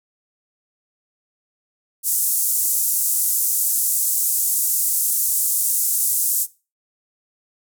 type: band-pass noise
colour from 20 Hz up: white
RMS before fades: -20 dBFS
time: 2.03-6.47 s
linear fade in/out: 50 ms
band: 7400 to 15000 Hz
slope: 24 dB/octave
effects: noise-tail reverb RT60 0.3 s tail -19 dB re dry